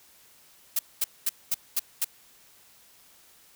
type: noise bursts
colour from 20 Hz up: blue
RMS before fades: -25 dBFS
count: 6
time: 0.76-2.046 s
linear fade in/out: 5 ms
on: 31 ms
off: 220 ms
effects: white hiss -57 dBFS RMS until 3.55 s